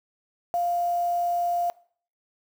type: tone with quantisation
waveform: sine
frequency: 698.5 Hz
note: F5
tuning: in tune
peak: -22 dBFS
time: 0.54-1.7 s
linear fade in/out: 0 ms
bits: 7
effects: noise-tail reverb RT60 0.5 s tail -22 dB re dry